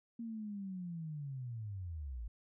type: linear sweep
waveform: sine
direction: down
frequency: 234.4 to 51.91 Hz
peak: -40 dBFS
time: 0.19-2.28 s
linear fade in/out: 5 ms
effects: none